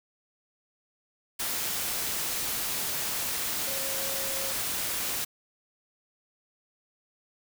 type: tone in noise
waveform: sine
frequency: 541 Hz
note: C#5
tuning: 42 cents flat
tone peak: -39 dBFS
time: 3.67-4.53 s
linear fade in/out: 10 ms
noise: white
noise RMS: -31 dBFS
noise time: 1.39-5.25 s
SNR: -11 dB
effects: none